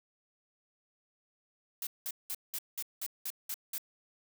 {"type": "noise bursts", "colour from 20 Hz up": "blue", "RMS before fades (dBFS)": -37, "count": 9, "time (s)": [1.82, 3.781], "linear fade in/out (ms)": 2, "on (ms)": 49, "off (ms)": 190, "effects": []}